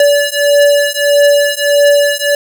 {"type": "beating tone pair", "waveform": "square", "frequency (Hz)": [575, 576.6], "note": ["D5", "D5"], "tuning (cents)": [-37, -32], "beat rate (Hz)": 1.6, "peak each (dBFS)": -11, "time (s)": [0, 2.35], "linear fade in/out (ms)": 2, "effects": []}